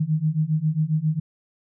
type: beating tone pair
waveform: sine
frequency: 151.9 / 159.3 Hz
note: D#3 / D#3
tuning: -41 / +41 cents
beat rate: 7.4 Hz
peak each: -23 / -22 dBFS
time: 0-1.2 s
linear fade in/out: 10 ms
effects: none